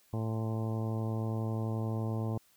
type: harmonic tone with a mistuned harmonic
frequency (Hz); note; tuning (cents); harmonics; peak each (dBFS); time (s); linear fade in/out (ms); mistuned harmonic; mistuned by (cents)
111; A2; +16; 1 / 2 / 3 / 4 / 5 / 6 / 7 / 8 / 9; -32 / -38 / -42 / -44 / -46 / -48 / -49 / -50 / -51; 0.13-2.38; 5; 9; +69
effects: white hiss -66 dBFS RMS until 2.56 s